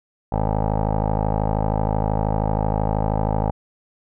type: tone with low-pass filter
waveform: 15% pulse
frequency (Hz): 52.9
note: G#1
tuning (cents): +33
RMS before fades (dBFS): -21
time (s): 0.32-3.51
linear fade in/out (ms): 5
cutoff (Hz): 780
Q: 5.1
effects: none